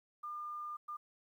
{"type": "tone bursts at uneven times", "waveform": "sine", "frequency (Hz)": 1204, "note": "D6", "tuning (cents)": 43, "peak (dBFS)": -40, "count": 2, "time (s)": [[0.23, 0.77], [0.88, 0.97]], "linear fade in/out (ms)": 10, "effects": ["12-bit"]}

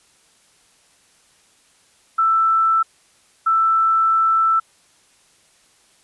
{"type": "tone pair in turn", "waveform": "sine", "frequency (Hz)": [1326, 1326], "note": ["E6", "E6"], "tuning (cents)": [10, 10], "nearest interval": "unison", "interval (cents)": 0, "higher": "neither", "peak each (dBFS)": -13, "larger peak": "neither", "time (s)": [[2.18, 2.83], [3.46, 4.6]], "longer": "second", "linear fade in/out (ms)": 10, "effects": ["white hiss -56 dBFS RMS until 6.03 s", "resampled to 24000 Hz"]}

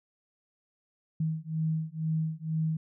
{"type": "beating tone pair", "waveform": "sine", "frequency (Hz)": [157.9, 160], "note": ["D#3", "D#3"], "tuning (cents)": [26, 49], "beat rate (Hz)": 2.1, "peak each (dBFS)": -31, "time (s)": [1.2, 2.77], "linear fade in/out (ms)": 5, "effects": []}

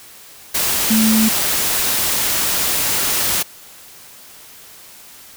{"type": "tone in noise", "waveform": "sine", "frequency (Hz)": 220, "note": "A3", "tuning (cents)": 0, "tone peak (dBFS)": -12, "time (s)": [0.9, 1.29], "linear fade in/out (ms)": 10, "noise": "white", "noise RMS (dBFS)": -18, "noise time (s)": [0.54, 3.43], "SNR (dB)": 3, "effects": ["white hiss -41 dBFS RMS until 5.36 s"]}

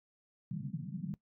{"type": "band-pass noise", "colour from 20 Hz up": "pink", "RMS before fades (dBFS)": -40, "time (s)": [0.51, 1.14], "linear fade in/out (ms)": 0, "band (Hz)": [140, 200], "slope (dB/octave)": 48, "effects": ["noise-tail reverb RT60 0.1 s tail -19 dB re dry"]}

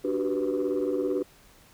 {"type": "chord", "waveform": "sine", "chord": "G major seventh", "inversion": "second", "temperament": "equal with one note detuned", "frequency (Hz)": [293.7, 370, 387.7, 493.9], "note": ["D4", "F#4", "G4", "B4"], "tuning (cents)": [0, 0, -19, 0], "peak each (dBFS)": -29, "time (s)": [0.04, 1.23], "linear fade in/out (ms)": 10, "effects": ["tanh soft clip ceiling -19 dBFS", "pink hiss -56 dBFS RMS until 1.73 s"]}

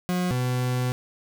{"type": "tone pair in turn", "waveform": "40% pulse", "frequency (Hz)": [180.1, 125.45], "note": ["F#3", "B2"], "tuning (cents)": [-46, 28], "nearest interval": "tritone", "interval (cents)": 626, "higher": "first", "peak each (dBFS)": -22, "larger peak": "neither", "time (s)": [[0.09, 0.31], [0.31, 0.92]], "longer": "second", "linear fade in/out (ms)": 0, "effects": []}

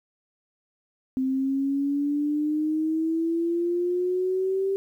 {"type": "exponential sweep", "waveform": "sine", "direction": "up", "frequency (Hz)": [260, 392], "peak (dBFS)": -22, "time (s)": [1.17, 4.76], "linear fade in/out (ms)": 0, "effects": ["10-bit"]}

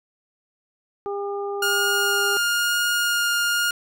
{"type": "harmonic tone", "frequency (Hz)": 402.4, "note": "G4", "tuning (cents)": 45, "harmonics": [1, 2, 3], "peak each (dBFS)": [-26, -32, -36], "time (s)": [1.06, 2.37], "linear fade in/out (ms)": 0}
{"type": "tone with vibrato", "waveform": "sawtooth", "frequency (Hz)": 1420, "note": "F6", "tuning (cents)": 28, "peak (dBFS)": -16, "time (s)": [1.62, 3.71], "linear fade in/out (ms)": 5, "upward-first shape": "sine", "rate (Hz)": 1, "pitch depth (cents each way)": 8}
{"type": "click", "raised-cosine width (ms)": 0.3, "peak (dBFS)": -21, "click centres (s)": 3.709}
{"effects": []}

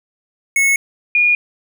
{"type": "tone pair in turn", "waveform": ["square", "sine"], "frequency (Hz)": [2194, 2436], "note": ["C#7", "D#7"], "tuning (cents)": [-18, -37], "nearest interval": "major second", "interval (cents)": 181, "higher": "second", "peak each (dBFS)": [-12, -10], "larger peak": "second", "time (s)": [[0.56, 0.76], [1.15, 1.35]], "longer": "neither", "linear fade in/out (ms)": 2, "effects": []}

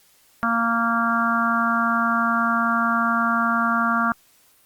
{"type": "harmonic tone", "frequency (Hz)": 231.3, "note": "A#3", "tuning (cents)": -13, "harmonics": [1, 3, 4, 5, 6, 7], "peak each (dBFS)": [-24, -28, -31, -23, -22, -31], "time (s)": [0.43, 4.12], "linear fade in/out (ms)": 0, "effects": ["white hiss -57 dBFS RMS until 4.65 s", "Opus 48 kbps"]}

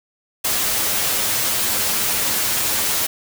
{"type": "noise with comb filter", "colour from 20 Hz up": "white", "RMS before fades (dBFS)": -20, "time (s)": [0.44, 3.07], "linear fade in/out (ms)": 10, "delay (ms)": 9.4, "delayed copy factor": 0.55, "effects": []}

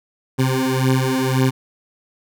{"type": "beating tone pair", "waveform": "20% pulse", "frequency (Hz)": [129.8, 131.7], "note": ["C3", "C3"], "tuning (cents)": [-13, 12], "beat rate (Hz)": 1.9, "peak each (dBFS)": -14, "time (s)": [0.38, 1.51], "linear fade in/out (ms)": 20, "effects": []}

